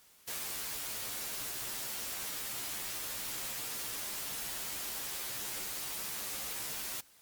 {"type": "noise with comb filter", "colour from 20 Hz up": "white", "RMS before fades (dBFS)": -39, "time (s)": [0.27, 7.01], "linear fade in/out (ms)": 10, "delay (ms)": 12, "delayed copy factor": -0.8, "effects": ["white hiss -62 dBFS RMS until 7.21 s", "MP3 96 kbps"]}